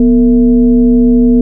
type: tone with frequency modulation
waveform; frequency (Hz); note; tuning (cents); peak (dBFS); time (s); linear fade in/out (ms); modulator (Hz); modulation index
sine; 244.4; B3; -18; -4; 0-1.41; 2; 209; 0.59
effects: none